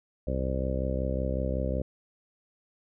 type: harmonic tone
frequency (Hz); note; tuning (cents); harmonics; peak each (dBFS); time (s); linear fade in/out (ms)
65.41; C2; 0; 1 / 2 / 3 / 4 / 5 / 6 / 7 / 8 / 9; -30 / -35 / -36 / -38 / -41 / -42 / -41 / -35 / -37; 0.27-1.82; 5
effects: none